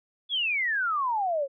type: exponential sweep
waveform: sine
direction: down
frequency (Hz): 3475 to 528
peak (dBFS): -24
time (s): 0.29-1.48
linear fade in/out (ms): 50
effects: none